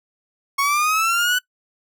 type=linear sweep; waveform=30% pulse; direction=up; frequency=1098 to 1500 Hz; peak=-14 dBFS; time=0.58-1.39 s; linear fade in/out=10 ms; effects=noise-tail reverb RT60 0.1 s tail -22 dB re dry